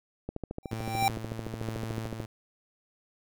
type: click train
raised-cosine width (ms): 2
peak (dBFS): -21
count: 27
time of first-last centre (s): 0.29-2.202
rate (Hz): 13.6
type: tone with exponential growth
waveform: square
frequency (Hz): 784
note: G5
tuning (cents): 0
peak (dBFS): -21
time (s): 0.63-1.08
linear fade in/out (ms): 0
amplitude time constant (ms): 96
type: tone with tremolo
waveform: sawtooth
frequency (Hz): 112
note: A2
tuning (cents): +31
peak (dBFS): -30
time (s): 0.71-2.26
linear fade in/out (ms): 5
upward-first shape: square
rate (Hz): 1.1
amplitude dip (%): 35
effects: none